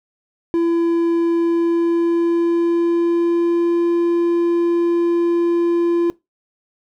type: tone with pitch glide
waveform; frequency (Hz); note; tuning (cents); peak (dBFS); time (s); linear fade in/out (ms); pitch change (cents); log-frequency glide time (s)
triangle; 337 to 342.3; E4 to F4; +38 to -35; -12; 0.54-6.1; 0; +27; 1.29-3.86
effects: noise-tail reverb RT60 0.2 s tail -21 dB re dry